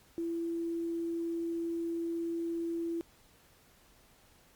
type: tone with quantisation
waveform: sine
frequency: 335.4 Hz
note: E4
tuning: 30 cents sharp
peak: -32 dBFS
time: 0.18-3.01 s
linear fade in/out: 0 ms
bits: 10
effects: pink hiss -63 dBFS RMS until 4.55 s + Opus 48 kbps